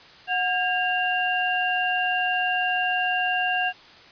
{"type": "tone cluster", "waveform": "sine", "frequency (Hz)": [732, 1618, 2780], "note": ["F#5", "G#6", "F7"], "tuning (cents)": [-19, -46, -9], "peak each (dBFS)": [-25, -26, -26], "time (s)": [0.27, 3.73], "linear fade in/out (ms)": 50, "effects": ["white hiss -48 dBFS RMS until 4.11 s", "resampled to 11025 Hz"]}